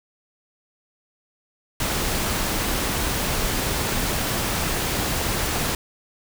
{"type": "noise", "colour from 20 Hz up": "pink", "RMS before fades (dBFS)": -24, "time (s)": [1.8, 5.75], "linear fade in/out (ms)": 2, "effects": []}